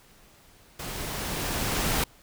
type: noise with level ramp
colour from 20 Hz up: pink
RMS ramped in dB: -36 to -25 dBFS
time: 0.79-2.04 s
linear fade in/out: 5 ms
effects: pink hiss -56 dBFS RMS until 2.22 s